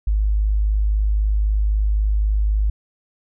sine tone, 51.91 Hz, G#1, in tune, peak -15 dBFS, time 0.07-2.7 s, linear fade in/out 5 ms, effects none

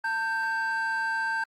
triangle tone pair together, 898.2 / 1568 Hz, A5 / G6, +35 / 0 cents, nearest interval minor seventh, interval 965 cents, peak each -28 / -25 dBFS, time 0.04-1.44 s, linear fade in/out 5 ms, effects tanh soft clip ceiling -18 dBFS + Opus 24 kbps

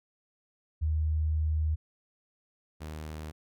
sine / sawtooth tone pair in turn, 77.78 / 77.39 Hz, D#2 / D#2, 0 / -9 cents, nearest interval unison, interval 9 cents, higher first, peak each -25 / -34 dBFS, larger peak first, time 0.81-1.76 / 2.8-3.32 s, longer first, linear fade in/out 20 ms, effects none

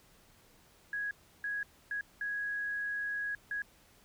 sine tone bursts at uneven times, 1661 Hz, G#6, in tune, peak -33 dBFS, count 5, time 0.93-1.11 / 1.44-1.63 / 1.91-2.01 / 2.21-3.35 / 3.51-3.62 s, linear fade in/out 2 ms, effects pink hiss -63 dBFS RMS until 4.04 s

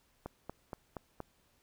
click train, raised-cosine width 1 ms, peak -26 dBFS, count 5, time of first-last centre 0.26-1.203 s, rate 4.24 Hz, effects pink hiss -71 dBFS RMS until 1.62 s

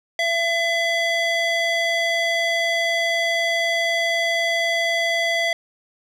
square tone with band-pass filter, 672 Hz, E5, 33 cents sharp, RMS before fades -21 dBFS, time 0.19-5.53 s, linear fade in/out 2 ms, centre 2400 Hz, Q 1.2, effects none

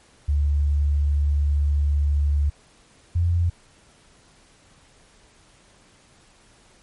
sine tone pair in turn, 72.4 / 86.1 Hz, D2 / F2, -24 / -24 cents, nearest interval minor third, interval 300 cents, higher second, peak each -17 dBFS, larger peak neither, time 0.28-2.5 / 3.15-3.5 s, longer first, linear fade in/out 10 ms, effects pink hiss -55 dBFS RMS until 6.82 s + MP3 48 kbps

